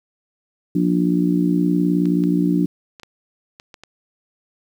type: harmonic tone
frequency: 59.1 Hz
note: A#1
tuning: 24 cents sharp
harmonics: 3 / 4 / 5 / 6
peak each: -18 / -26 / -18 / -27 dBFS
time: 0.75-2.66 s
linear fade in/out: 5 ms
type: clicks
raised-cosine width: 0.2 ms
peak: -22 dBFS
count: 7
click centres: 2.056 / 2.238 / 2.998 / 3.033 / 3.599 / 3.742 / 3.836 s
effects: 8-bit